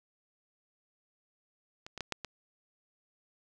clicks, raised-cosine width 0.2 ms, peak -27 / -24 / -18 / -15 / -21 dBFS, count 5, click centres 1.865 / 1.977 / 2.007 / 2.123 / 2.247 s, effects none

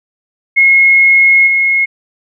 sine tone with level steps, 2164 Hz, C#7, 42 cents flat, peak -4 / -8 dBFS, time 0.56-1.86 s, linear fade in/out 20 ms, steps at 1.46 s, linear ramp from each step 20 ms, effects none

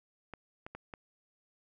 clicks, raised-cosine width 0.5 ms, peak -28 dBFS, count 4, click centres 0.337 / 0.665 / 0.75 / 0.938 s, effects none

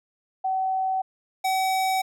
sine / square tone pair in turn, 759 / 759 Hz, F#5 / F#5, +44 / +44 cents, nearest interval unison, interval 0 cents, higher neither, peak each -22 dBFS, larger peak neither, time 0.44-1.02 / 1.44-2.02 s, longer neither, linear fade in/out 10 ms, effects none

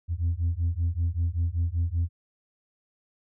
sine beating tone pair, 82.41 / 87.61 Hz, E2 / F2, 0 / +6 cents, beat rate 5.2 Hz, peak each -25 dBFS, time 0.08-2.09 s, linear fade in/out 50 ms, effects tanh soft clip ceiling -20 dBFS

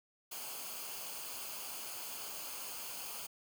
white noise with comb filter, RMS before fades -44 dBFS, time 0.31-3.27 s, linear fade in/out 10 ms, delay 0.53 ms, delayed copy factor -0.6, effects none

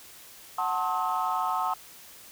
sine chord, F# diminished seventh, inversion none, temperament just, 740 / 888 / 1065.6 / 1278.7 Hz, F#5 / A5 / C6 / Eb6, 0 / +16 / +31 / +47 cents, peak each -30 dBFS, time 0.58-1.74 s, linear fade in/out 5 ms, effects tanh soft clip ceiling -18 dBFS + white hiss -49 dBFS RMS until 2.31 s

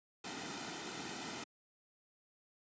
pink noise with comb filter, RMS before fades -43 dBFS, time 0.24-1.44 s, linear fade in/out 5 ms, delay 1.8 ms, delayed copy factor -0.6, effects high-pass 200 Hz 12 dB/octave + resampled to 16000 Hz

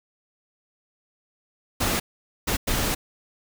pink noise bursts at uneven times, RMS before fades -24 dBFS, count 3, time 1.8-2 / 2.47-2.57 / 2.67-2.95 s, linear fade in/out 10 ms, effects none

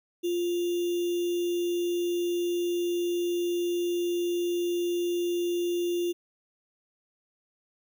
sine tone with sample-and-hold, 349.2 Hz, F4, in tune, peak -25 dBFS, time 0.23-6.13 s, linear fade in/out 20 ms, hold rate 3150 Hz, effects none

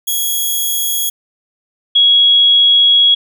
5% pulse / sine tone pair in turn, 3325 / 3325 Hz, G#7 / G#7, +1 / +1 cents, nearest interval unison, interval 0 cents, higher neither, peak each -6 dBFS, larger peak neither, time 0.07-1.1 / 1.95-3.15 s, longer second, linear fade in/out 10 ms, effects none

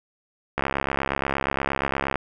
click train, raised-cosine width 0.5 ms, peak -8 dBFS, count 109, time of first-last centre 0.58-2.157 s, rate 68.5 Hz, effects none

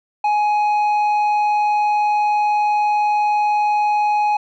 square tone with low-pass filter, 837 Hz, G#5, 13 cents sharp, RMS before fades -17 dBFS, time 0.24-4.37 s, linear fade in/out 5 ms, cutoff 1900 Hz, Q 0.86, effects none

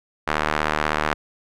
sawtooth tone with band-pass filter, 76.3 Hz, D#2, 33 cents flat, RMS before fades -23 dBFS, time 0.27-1.14 s, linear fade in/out 10 ms, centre 1400 Hz, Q 1.1, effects none

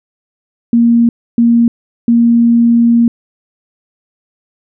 sine tone bursts at uneven times, 234.3 Hz, A#3, 9 cents sharp, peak -5 dBFS, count 3, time 0.73-1.09 / 1.38-1.68 / 2.08-3.08 s, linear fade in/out 2 ms, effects none

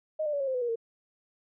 sine tone with pitch steps, 622.3 / 595.6 / 570 / 545.5 / 522.1 / 499.7 / 478.2 / 457.7 Hz, D#5 / D5 / C#5 / C#5 / C5 / B4 / A#4 / A#4, 0 / +24 / +48 / -28 / -4 / +20 / +44 / -32 cents, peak -27 dBFS, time 0.19-0.758 s, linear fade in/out 10 ms, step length 71 ms, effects none

